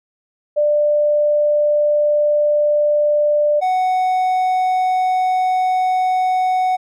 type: tone pair in turn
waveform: sine / triangle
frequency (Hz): 593 / 741.7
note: D5 / F#5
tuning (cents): +17 / +4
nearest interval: major third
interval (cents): 387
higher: second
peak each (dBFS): -12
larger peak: neither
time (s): 0.56-3.61 / 3.61-6.77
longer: second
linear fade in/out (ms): 20
effects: none